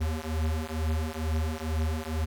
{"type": "beating tone pair", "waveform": "square", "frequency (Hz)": [77.78, 79.98], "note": ["D#2", "D#2"], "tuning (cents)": [0, 48], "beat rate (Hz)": 2.2, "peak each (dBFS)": -31, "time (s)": [0, 2.26], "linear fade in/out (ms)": 20, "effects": []}